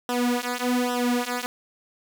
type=tone with flanger; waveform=sawtooth; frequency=245.7 Hz; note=B3; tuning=9 cents flat; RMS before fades=-25 dBFS; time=0.09-1.46 s; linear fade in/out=0 ms; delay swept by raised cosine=0.44 to 4.44 ms; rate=1.2 Hz; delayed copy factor=-0.95; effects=9-bit